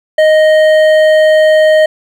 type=tone with hard clipping; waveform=triangle; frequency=622.3 Hz; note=D#5; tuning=in tune; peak=-6 dBFS; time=0.18-1.86 s; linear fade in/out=5 ms; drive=13 dB; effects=none